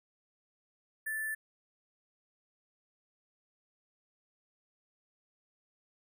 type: tone with sample-and-hold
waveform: sine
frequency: 1756 Hz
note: A6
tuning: 4 cents flat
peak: -33 dBFS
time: 1.06-1.35 s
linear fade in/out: 10 ms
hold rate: 11025 Hz
effects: none